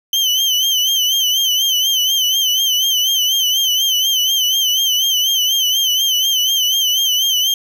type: tone with vibrato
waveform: 35% pulse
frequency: 3081 Hz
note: G7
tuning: 31 cents flat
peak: -11 dBFS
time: 0.13-7.54 s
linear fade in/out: 2 ms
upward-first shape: sine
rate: 4.1 Hz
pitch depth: 75 cents each way
effects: none